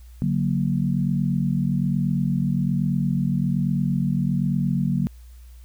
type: chord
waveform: sine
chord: D augmented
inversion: none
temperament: equal with one note detuned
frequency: 143.81 / 185 / 233.1 Hz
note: D3 / F#3 / A#3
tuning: -36 / 0 / 0 cents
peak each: -23 / -23 / -26 dBFS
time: 0.22-5.07 s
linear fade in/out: 0 ms
effects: added 60 Hz sine -41 dBFS peak until 5.64 s + white hiss -59 dBFS RMS until 5.64 s